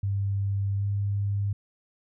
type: tone with pitch glide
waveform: sine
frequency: 99.2 to 100.7 Hz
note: G2 to G2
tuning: +21 to +47 cents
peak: -24 dBFS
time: 0.03-1.53 s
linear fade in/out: 5 ms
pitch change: +26 cents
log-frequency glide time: 0.77-0.86 s
effects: none